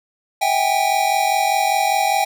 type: tone cluster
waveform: square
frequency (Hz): 656 / 766 / 811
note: E5 / G5 / G#5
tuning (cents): -9 / -40 / -41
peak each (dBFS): -26 / -20 / -19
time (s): 0.41-2.25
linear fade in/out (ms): 10
effects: none